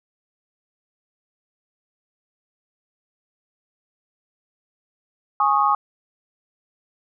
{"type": "chord", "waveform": "sine", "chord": "Ab suspended fourth", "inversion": "none", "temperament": "equal with one note detuned", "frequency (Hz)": [830.6, 1099.2, 1244.5], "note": ["Ab5", "Db6", "Eb6"], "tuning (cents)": [0, -15, 0], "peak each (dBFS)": [-20, -19, -20], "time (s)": [5.4, 5.75], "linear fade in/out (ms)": 2, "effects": []}